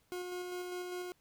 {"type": "tone with tremolo", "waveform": "40% pulse", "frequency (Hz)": 359.6, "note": "F#4", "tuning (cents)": -49, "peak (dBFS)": -37, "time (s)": [0.12, 1.12], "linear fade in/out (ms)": 0, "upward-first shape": "square", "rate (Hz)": 5, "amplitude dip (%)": 25, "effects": ["pink hiss -72 dBFS RMS until 1.2 s"]}